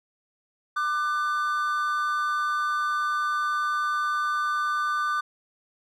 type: tone pair together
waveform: triangle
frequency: 1190.3 / 1500 Hz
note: D6 / F#6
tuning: +23 / +23 cents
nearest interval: major third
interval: 400 cents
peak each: -23 / -27 dBFS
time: 0.76-5.21 s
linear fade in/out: 10 ms
effects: none